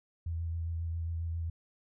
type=tone with vibrato; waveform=sine; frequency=83.1 Hz; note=E2; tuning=15 cents sharp; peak=-32 dBFS; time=0.26-1.5 s; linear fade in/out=5 ms; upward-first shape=sine; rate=7.4 Hz; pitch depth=21 cents each way; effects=none